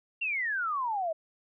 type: exponential sweep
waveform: sine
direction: down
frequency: 2794 to 622.3 Hz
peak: -28 dBFS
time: 0.21-1.13 s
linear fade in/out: 10 ms
effects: none